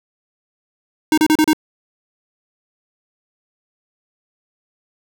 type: tone bursts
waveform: square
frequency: 310 Hz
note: D#4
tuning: 6 cents flat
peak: -11 dBFS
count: 5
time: 1.12-1.532 s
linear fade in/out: 2 ms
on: 56 ms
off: 33 ms
effects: none